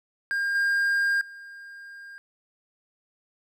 triangle tone with level steps, 1608 Hz, G6, 44 cents sharp, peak -22 / -19 / -39 dBFS, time 0.31-2.18 s, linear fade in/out 0 ms, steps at 0.55 / 1.21 s, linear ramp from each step 2 ms, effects none

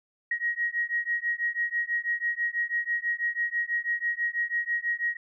sine beating tone pair, 1888 / 1894.1 Hz, A#6 / A#6, +22 / +27 cents, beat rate 6.1 Hz, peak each -29 / -29 dBFS, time 0.31-5.17 s, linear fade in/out 5 ms, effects none

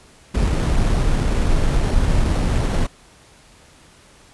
brown noise with sample-and-hold, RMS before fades -17 dBFS, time 0.34-2.87 s, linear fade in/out 10 ms, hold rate 4900 Hz, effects pink hiss -49 dBFS RMS until 4.33 s + resampled to 24000 Hz

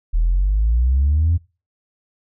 sine exponential sweep, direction up, 38.89 to 87.31 Hz, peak -12 dBFS, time 0.13-1.38 s, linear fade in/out 20 ms, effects noise-tail reverb RT60 0.3 s tail -22 dB re dry + tanh soft clip ceiling -10 dBFS

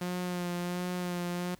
sawtooth tone with vibrato, 177.7 Hz, F3, 30 cents sharp, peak -28 dBFS, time 0.01-1.55 s, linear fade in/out 5 ms, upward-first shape sine, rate 1.4 Hz, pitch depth 22 cents each way, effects pink hiss -61 dBFS RMS until 1.59 s

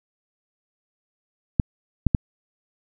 clicks, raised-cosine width 5 ms, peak -4 dBFS, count 3, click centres 1.598 / 2.067 / 2.148 s, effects none

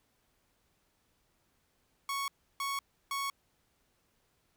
sawtooth tone bursts, 1108.7 Hz, C#6, in tune, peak -29 dBFS, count 3, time 2.09-3.3 s, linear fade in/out 2 ms, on 190 ms, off 320 ms, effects pink hiss -74 dBFS RMS until 4.56 s

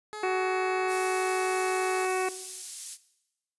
15% pulse tone, 424.8 Hz, G#4, 39 cents sharp, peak -30 dBFS, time 0.13-2.05 s, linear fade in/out 0 ms
harmonic tone, 372.9 Hz, F#4, 14 cents sharp, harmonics 1 / 2 / 3 / 4 / 5 / 6 / 7, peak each -27 / -31 / -35 / -39 / -40 / -39 / -38 dBFS, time 0.23-2.29 s, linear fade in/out 5 ms
pink high-pass noise, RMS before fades -38 dBFS, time 0.87-2.98 s, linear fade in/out 50 ms, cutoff 7500 Hz, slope 12 dB/octave
effects noise-tail reverb RT60 0.9 s tail -17 dB re dry + resampled to 24000 Hz

